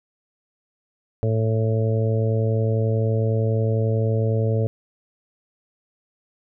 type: harmonic tone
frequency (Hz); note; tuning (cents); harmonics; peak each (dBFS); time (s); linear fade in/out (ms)
111; A2; +16; 1 / 2 / 3 / 4 / 5 / 6; -19 / -30 / -35 / -26 / -29 / -36; 1.23-4.67; 0
effects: none